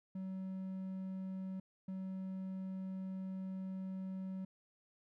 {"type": "tone bursts at uneven times", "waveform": "triangle", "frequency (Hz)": 189.1, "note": "F#3", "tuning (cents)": 38, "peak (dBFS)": -38, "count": 2, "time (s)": [[0.15, 1.6], [1.88, 4.45]], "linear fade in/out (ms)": 5, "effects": []}